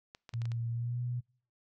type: clicks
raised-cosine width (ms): 0.2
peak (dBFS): -30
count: 6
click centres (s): 0.149 / 0.292 / 0.338 / 0.418 / 0.455 / 0.518
type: tone with pitch glide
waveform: sine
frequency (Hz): 116.54 to 122.33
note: A#2 to B2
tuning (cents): 0 to -16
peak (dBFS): -32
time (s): 0.33-1.21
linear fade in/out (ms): 20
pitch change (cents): +84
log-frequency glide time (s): 0.71-1
effects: noise-tail reverb RT60 0.5 s tail -26 dB re dry